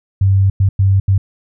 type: tone bursts at uneven times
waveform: sine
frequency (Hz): 97.1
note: G2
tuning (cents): -16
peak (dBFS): -8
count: 4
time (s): 0.21-0.5 / 0.6-0.69 / 0.79-1 / 1.08-1.18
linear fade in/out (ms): 5
effects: none